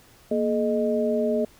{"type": "tone cluster", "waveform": "sine", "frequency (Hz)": [234.4, 426, 618], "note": ["A#3", "G#4", "D#5"], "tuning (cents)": [10, 44, -12], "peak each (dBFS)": -25, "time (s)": [0.31, 1.45], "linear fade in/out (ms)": 5, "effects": ["pink hiss -54 dBFS RMS until 1.59 s"]}